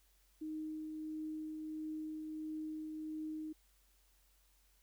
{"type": "tone with tremolo", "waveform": "sine", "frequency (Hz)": 311.1, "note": "D#4", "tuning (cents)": 0, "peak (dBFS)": -39, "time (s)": [0.41, 3.53], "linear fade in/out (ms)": 10, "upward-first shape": "triangle", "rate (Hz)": 1.5, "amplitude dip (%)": 30, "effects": ["added 47 Hz sine -70 dBFS peak until 4.82 s", "white hiss -73 dBFS RMS until 4.82 s"]}